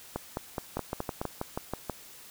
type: two click trains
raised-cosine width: 1 ms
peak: -17 / -17 dBFS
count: 6 / 8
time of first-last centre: 0.16-1.215 / 0.77-1.897 s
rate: 4.74 / 6.21 Hz
effects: white hiss -50 dBFS RMS until 2.3 s